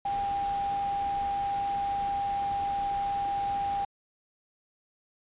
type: tone in noise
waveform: sine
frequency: 800 Hz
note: G5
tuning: 35 cents sharp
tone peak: -27 dBFS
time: 0.05-3.85 s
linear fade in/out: 5 ms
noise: pink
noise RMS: -43 dBFS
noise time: 0.05-3.85 s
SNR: +13 dB
effects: resampled to 8000 Hz